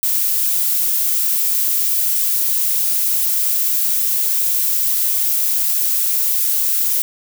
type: noise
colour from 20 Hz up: violet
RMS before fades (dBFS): -17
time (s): 0.03-7.02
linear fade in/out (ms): 0
effects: none